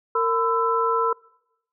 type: tone cluster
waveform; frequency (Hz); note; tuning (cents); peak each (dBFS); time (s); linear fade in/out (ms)
sine; 458.4 / 1009 / 1325; A#4 / B5 / E6; -29 / +37 / +9; -23; 0.15-1.13; 5
effects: noise-tail reverb RT60 0.9 s tail -25 dB re dry